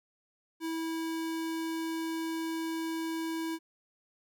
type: tone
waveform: square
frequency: 325.7 Hz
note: E4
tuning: 21 cents flat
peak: -33 dBFS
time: 0.6-3.59 s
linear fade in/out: 50 ms
effects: none